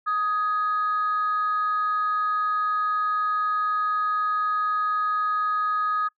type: tone pair together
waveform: sine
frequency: 1252 / 1669.9 Hz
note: D#6 / G#6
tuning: +10 / +9 cents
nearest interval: perfect fourth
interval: 499 cents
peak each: -21 / -31 dBFS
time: 0.06-6.09 s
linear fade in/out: 20 ms
effects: noise-tail reverb RT60 0.1 s tail -25 dB re dry + tanh soft clip ceiling -16 dBFS